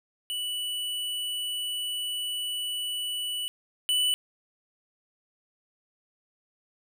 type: tone pair in turn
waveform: square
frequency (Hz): 2960 / 2976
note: F#7 / F#7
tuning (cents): 0 / +9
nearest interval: unison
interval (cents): 9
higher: second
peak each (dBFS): -30 / -23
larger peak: second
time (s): 0.3-3.48 / 3.89-4.14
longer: first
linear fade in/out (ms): 0
effects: none